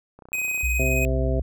click train, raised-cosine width 1 ms, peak -31 dBFS, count 14, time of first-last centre 0.19-0.611 s, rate 30.9 Hz
square tone with tremolo, 2513 Hz, D#7, 17 cents sharp, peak -23 dBFS, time 0.33-1.05 s, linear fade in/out 0 ms, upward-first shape sine, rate 19 Hz, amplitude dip 35%
sine tone with vibrato, 61.74 Hz, B1, in tune, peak -22 dBFS, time 0.63-1.42 s, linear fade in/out 5 ms, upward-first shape square, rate 7.8 Hz, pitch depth 29 cents each way
harmonic tone, 130.81 Hz, C3, in tune, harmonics 1 / 2 / 3 / 4 / 5, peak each -27 / -30 / -30 / -31 / -30 dBFS, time 0.79-1.4 s, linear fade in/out 5 ms
effects none

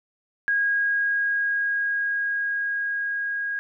sine tone with level ramp, 1638 Hz, G#6, 24 cents flat, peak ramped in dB -19 to -25 dBFS, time 0.48-3.59 s, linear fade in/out 0 ms, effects none

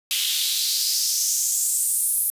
white noise with high-pass filter sweep, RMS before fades -22 dBFS, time 0.11-2.3 s, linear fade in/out 0 ms, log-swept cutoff 3000 to 11000 Hz, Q 3.4, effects resampled to 32000 Hz

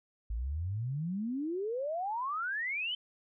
sine exponential sweep, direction up, 51.9 to 3117 Hz, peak -32 dBFS, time 0.3-2.95 s, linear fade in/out 5 ms, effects none

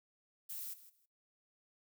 violet noise with echo, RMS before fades -44 dBFS, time 0.49-0.74 s, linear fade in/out 10 ms, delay 160 ms, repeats 2, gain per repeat -15 dB, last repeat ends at 1.06 s, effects noise-tail reverb RT60 0.3 s tail -23 dB re dry

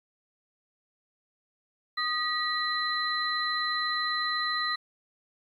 sine tone cluster, 1237 / 1928 / 4043 Hz, D#6 / B6 / B7, -10 / -42 / +40 cents, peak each -31 dBFS, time 1.97-4.76 s, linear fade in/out 10 ms, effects 10-bit

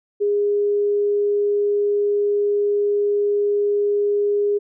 sine tone, 410 Hz, G#4, 22 cents flat, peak -16 dBFS, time 0.2-4.59 s, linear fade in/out 20 ms, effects none

